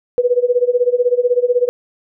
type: tone with tremolo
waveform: sine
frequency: 490.6 Hz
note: B4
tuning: 12 cents flat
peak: -8 dBFS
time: 0.18-1.69 s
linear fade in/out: 0 ms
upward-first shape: sine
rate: 16 Hz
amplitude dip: 90%
effects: none